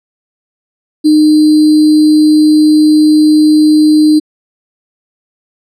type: tone with sample-and-hold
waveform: sine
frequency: 305.7 Hz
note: D#4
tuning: 30 cents flat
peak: -3 dBFS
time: 1.04-4.2 s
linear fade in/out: 20 ms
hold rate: 4410 Hz
effects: low-pass 9000 Hz 12 dB/octave